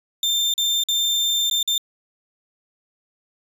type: tone with dropouts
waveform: 35% pulse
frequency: 3588 Hz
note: A7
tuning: 33 cents sharp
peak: -16 dBFS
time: 0.23-1.78 s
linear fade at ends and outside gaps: 2 ms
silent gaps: 0.539-0.579 / 0.837-0.886 / 1.499-1.511 / 1.629-1.676 s
effects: resampled to 32000 Hz